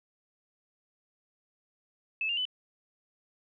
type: tone with pitch steps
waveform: sine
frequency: 2611 / 2798 / 2999 Hz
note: E7 / F7 / F#7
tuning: -17 / +3 / +23 cents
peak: -28 dBFS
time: 2.21-2.453 s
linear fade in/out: 2 ms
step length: 81 ms
effects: none